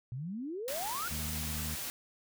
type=exponential sweep; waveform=sine; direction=up; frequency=116.8 to 1477 Hz; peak=-36 dBFS; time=0.12-1.08 s; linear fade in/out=0 ms
type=noise; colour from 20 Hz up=white; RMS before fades=-39 dBFS; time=0.68-1.9 s; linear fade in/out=0 ms
type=harmonic tone; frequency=76.9 Hz; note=D#2; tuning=20 cents flat; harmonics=1 / 2 / 3; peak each=-39 / -42 / -44 dBFS; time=1.1-1.76 s; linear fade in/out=20 ms
effects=none